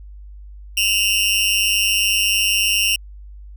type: tone with amplitude modulation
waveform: sawtooth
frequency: 2783 Hz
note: F7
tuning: 7 cents flat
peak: -8 dBFS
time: 0.77-2.96 s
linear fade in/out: 5 ms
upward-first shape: sine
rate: 204 Hz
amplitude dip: 90%
effects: added 50 Hz sine -35 dBFS peak until 3.56 s